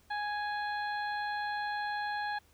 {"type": "harmonic tone with a mistuned harmonic", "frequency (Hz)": 830.6, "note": "G#5", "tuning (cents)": 0, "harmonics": [1, 2, 3, 4, 5], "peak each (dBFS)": [-34, -37, -51, -50, -47], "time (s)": [0.1, 2.39], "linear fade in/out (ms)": 10, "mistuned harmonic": 4, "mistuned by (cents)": 26, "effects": ["added 77 Hz sine -66 dBFS peak until 2.53 s", "pink hiss -66 dBFS RMS until 2.53 s"]}